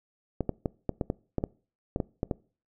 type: clicks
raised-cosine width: 2 ms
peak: -14 dBFS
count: 12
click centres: 0.407 / 0.493 / 0.658 / 0.893 / 1.012 / 1.101 / 1.383 / 1.439 / 1.961 / 2.002 / 2.231 / 2.312 s
effects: noise-tail reverb RT60 0.4 s tail -23 dB re dry